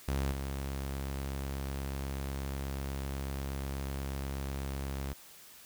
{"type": "tone with level steps", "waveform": "sawtooth", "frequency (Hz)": 68.2, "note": "C#2", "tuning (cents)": -28, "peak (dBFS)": [-26, -31], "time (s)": [0.08, 5.13], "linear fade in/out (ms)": 0, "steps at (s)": 0.32, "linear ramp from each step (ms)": 2, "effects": ["white hiss -54 dBFS RMS until 5.65 s"]}